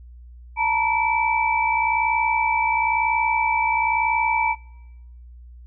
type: tone cluster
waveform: sine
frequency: 889 / 950 / 2317 Hz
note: A5 / A#5 / D7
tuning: +18 / +33 / -24 cents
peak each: -22 dBFS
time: 0.56-4.56 s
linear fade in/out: 50 ms
effects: noise-tail reverb RT60 1.0 s tail -25 dB re dry + added 60 Hz sine -40 dBFS peak until 5.66 s